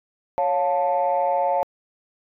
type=chord; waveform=sine; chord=Db augmented; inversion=none; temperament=equal with one note detuned; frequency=554.4 / 708.2 / 880 Hz; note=Db5 / F5 / A5; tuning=0 / +24 / 0 cents; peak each=-22 dBFS; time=0.38-1.63 s; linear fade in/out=0 ms; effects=tanh soft clip ceiling -12 dBFS